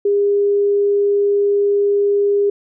sine tone, 405.2 Hz, G#4, 43 cents flat, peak -12 dBFS, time 0.05-2.5 s, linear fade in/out 5 ms, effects none

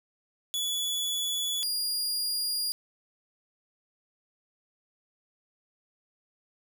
sawtooth tone pair in turn, 3418 / 4834 Hz, G#7 / D8, +49 / +49 cents, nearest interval tritone, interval 600 cents, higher second, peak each -25 dBFS, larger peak neither, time 0.54-1.63 / 1.63-2.72 s, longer neither, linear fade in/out 0 ms, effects none

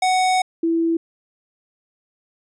square / sine tone pair in turn, 743 / 331 Hz, F#5 / E4, +7 / +7 cents, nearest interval octave + major second, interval 1400 cents, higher first, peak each -16 dBFS, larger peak neither, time 0.02-0.42 / 0.63-0.97 s, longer first, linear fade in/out 5 ms, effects resampled to 22050 Hz

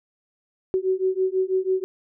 sine beating tone pair, 373.1 / 379.2 Hz, F#4 / F#4, +14 / +43 cents, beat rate 6.1 Hz, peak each -23 dBFS, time 0.74-1.84 s, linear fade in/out 0 ms, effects none

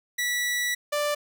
sawtooth tone pair in turn, 1950 / 588.9 Hz, B6 / D5, -23 / +5 cents, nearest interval octave + major sixth, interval 2072 cents, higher first, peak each -21 / -20 dBFS, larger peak second, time 0.18-0.75 / 0.92-1.15 s, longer first, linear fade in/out 10 ms, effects none

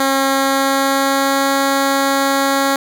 10% pulse tone with pitch glide, 270.9 to 274.2 Hz, C#4 to C#4, -40 to -19 cents, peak -5 dBFS, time 0-2.76 s, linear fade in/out 2 ms, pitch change +21 cents, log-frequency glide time 0.3-1.52 s, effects none

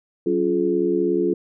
sine tone cluster, 187.3 / 278.8 / 350 / 426.8 Hz, F#3 / C#4 / F4 / G#4, +21 / +10 / +4 / +47 cents, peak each -28 / -25 / -20 / -23 dBFS, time 0.26-1.34 s, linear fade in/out 5 ms, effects none

